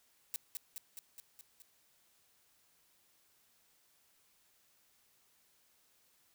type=noise with echo; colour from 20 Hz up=blue; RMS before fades=-38 dBFS; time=0.34-0.36 s; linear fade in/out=0 ms; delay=210 ms; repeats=6; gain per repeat=-3 dB; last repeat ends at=1.62 s; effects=white hiss -71 dBFS RMS until 6.34 s